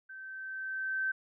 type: tone with level ramp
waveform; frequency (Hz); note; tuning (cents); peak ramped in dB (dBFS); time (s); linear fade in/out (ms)
sine; 1547; G6; -23; -44 to -28; 0.09-1.12; 10
effects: none